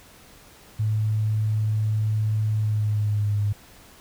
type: tone with pitch glide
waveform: sine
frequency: 107.9 to 103.15 Hz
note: A2 to G#2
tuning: -33 to -11 cents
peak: -20 dBFS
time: 0.79-3.53 s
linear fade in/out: 10 ms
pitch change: -78 cents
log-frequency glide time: 2.53-3.38 s
effects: pink hiss -50 dBFS RMS until 4 s